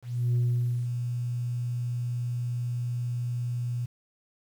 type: tone with ADSR envelope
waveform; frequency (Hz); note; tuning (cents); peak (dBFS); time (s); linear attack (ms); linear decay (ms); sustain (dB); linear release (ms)
sine; 121.3; B2; -31; -19; 0.02-3.86; 330; 510; -8; 10
effects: tanh soft clip ceiling -20 dBFS + 9-bit